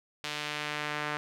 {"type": "tone with band-pass filter sweep", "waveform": "sawtooth", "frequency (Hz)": 149.3, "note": "D3", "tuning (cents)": 29, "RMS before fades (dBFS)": -35, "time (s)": [0.24, 1.17], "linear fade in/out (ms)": 0, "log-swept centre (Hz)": [3400, 1600], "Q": 1.1, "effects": []}